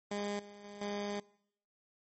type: tone with level steps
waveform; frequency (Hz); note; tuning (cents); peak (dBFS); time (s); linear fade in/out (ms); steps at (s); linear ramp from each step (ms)
15% pulse; 204.3; G#3; -28; -29 / -45 / -41 / -30; 0.11-1.2; 5; 0.39 / 0.64 / 0.81; 5
effects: noise-tail reverb RT60 0.7 s tail -23 dB re dry + MP3 32 kbps